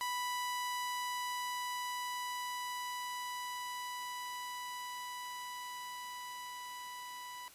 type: tone with level ramp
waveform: sawtooth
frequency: 987.8 Hz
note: B5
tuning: in tune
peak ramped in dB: -31 to -41 dBFS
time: 0.01-7.48 s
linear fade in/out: 0 ms
effects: white hiss -58 dBFS RMS until 7.54 s + resampled to 32000 Hz